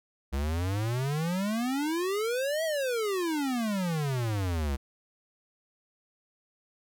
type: exponential two-way sweep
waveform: square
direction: up then down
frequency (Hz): 65.9 to 659.3 to 65.9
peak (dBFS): -28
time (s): 0.32-4.77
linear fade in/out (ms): 20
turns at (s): 2.64
effects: none